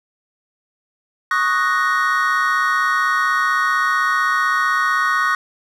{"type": "chord", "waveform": "triangle", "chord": "D# minor seventh", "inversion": "third", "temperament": "equal", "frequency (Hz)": [1108.7, 1244.5, 1480, 1864.7], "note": ["C#6", "D#6", "F#6", "A#6"], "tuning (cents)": [0, 0, 0, 0], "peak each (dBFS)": -19, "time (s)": [1.31, 5.35], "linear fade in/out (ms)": 2, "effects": []}